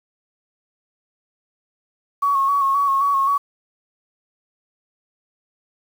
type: tone with vibrato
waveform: sine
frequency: 1108.7 Hz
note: C#6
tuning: in tune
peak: -15 dBFS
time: 2.22-3.38 s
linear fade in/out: 10 ms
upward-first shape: square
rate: 3.8 Hz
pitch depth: 30 cents each way
effects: 7-bit